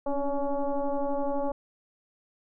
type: tone with frequency modulation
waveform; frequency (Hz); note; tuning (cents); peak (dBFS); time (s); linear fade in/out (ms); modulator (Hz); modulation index
sine; 285.9; D4; -46; -25; 0.06-1.52; 5; 280; 2
effects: none